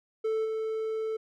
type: tone with level steps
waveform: triangle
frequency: 440.6 Hz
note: A4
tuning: 2 cents sharp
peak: -24 / -27 dBFS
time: 0.24-1.17 s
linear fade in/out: 10 ms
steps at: 0.44 s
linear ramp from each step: 20 ms
effects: none

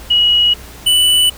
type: tone pair in turn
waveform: sine / square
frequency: 2909 / 2974 Hz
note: F#7 / F#7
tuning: -30 / +8 cents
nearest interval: unison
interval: 38 cents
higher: second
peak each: -8 / -9 dBFS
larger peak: first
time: 0.1-0.54 / 0.86-1.3 s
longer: neither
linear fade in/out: 10 ms
effects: added 60 Hz sine -35 dBFS peak until 1.37 s + pink hiss -36 dBFS RMS until 1.37 s

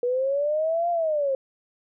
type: linear two-way sweep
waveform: sine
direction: up then down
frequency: 480.9 to 699 to 525 Hz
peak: -21 dBFS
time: 0.03-1.35 s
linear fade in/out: 2 ms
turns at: 0.9 s
effects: none

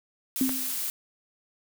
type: noise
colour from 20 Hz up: blue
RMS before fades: -31 dBFS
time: 0.36-0.9 s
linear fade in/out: 0 ms
type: tone with exponential decay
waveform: sine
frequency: 261.7 Hz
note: C4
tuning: in tune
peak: -19 dBFS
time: 0.41-0.78 s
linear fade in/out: 2 ms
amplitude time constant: 79 ms
type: click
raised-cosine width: 0.5 ms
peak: -18 dBFS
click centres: 0.493 s
effects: none

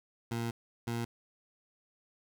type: tone pair in turn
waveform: 20% pulse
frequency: 116.54 / 117.22 Hz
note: A#2 / A#2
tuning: 0 / +10 cents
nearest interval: unison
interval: 10 cents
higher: second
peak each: -28 dBFS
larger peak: neither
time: 0.31-0.51 / 0.87-1.05 s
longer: first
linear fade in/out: 5 ms
effects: none

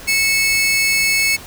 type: tone pair together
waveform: sawtooth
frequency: 2200 / 2618 Hz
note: C#7 / E7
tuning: -14 / -13 cents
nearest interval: minor third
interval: 301 cents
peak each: -11 / -18 dBFS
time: 0.07-1.37 s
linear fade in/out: 20 ms
effects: pink hiss -36 dBFS RMS until 1.46 s

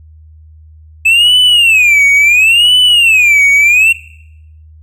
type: tone with vibrato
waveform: triangle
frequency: 2592 Hz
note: E7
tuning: 30 cents flat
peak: -3 dBFS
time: 1.05-3.93 s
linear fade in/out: 10 ms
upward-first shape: sine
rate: 0.72 Hz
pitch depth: 250 cents each way
effects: noise-tail reverb RT60 0.8 s tail -20 dB re dry + added 78 Hz sine -35 dBFS peak until 4.82 s

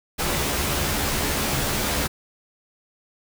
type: noise with comb filter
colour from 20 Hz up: pink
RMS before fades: -24 dBFS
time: 0.18-2.08 s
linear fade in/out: 20 ms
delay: 14 ms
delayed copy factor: +0.65
effects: none

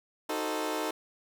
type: chord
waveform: 20% pulse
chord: D# diminished seventh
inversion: none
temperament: equal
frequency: 311.1 / 370 / 440 / 523.3 Hz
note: D#4 / F#4 / A4 / C5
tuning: 0 / 0 / 0 / 0 cents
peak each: -29 / -34 / -30 / -34 dBFS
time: 0.29-0.91 s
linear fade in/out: 5 ms
effects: none

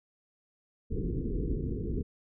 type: low-pass noise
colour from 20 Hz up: pink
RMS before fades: -32 dBFS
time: 0.9-2.03 s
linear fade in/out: 20 ms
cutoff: 460 Hz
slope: 96 dB/octave
effects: none

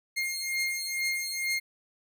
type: beating tone pair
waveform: sawtooth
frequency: 2127 / 2129.2 Hz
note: C7 / C7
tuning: +28 / +30 cents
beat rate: 2.2 Hz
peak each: -28 / -29 dBFS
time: 0.16-1.6 s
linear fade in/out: 20 ms
effects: none

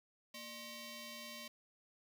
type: ring-modulated tone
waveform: 10% pulse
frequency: 830.6 Hz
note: G#5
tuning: in tune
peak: -36 dBFS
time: 0.34-1.48 s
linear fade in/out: 5 ms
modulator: 1430 Hz
effects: 13-bit

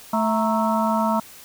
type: harmonic tone with a mistuned harmonic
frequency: 219.4 Hz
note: A3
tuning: 5 cents flat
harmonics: 1 / 3 / 4 / 5 / 6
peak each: -22 / -25 / -23 / -29 / -28 dBFS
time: 0.13-1.2 s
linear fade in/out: 5 ms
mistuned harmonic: 4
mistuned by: +99 cents
effects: white hiss -44 dBFS RMS until 1.44 s

